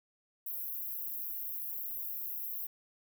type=high-pass noise; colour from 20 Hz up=pink; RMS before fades=-39 dBFS; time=0.46-2.67 s; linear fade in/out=5 ms; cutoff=12000 Hz; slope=96 dB/octave; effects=none